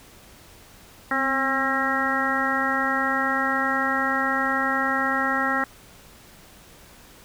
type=harmonic tone with a mistuned harmonic; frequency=269.2 Hz; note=C4; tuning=49 cents sharp; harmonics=1 / 2 / 3 / 4 / 5 / 6 / 7; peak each=-29 / -32 / -29 / -31 / -26 / -30 / -26 dBFS; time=1.11-5.64 s; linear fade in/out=2 ms; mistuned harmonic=1; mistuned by=-41 cents; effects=pink hiss -49 dBFS RMS until 7.24 s